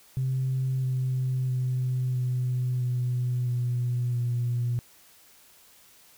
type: tone with pitch steps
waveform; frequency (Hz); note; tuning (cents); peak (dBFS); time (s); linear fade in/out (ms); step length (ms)
sine; 130.81 / 129.08 / 127.38 / 125.7 / 124.04 / 122.4 / 120.79; C3 / C3 / C3 / B2 / B2 / B2 / B2; 0 / -23 / -46 / +31 / +8 / -15 / -38; -23; 0.17-4.79; 0; 660
effects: tanh soft clip ceiling -20 dBFS + white hiss -56 dBFS RMS until 6.17 s